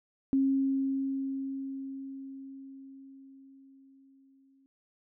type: tone with exponential decay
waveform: sine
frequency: 270.2 Hz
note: C#4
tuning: 44 cents flat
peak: -22 dBFS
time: 0.33-4.66 s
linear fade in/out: 0 ms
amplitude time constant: 940 ms
effects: none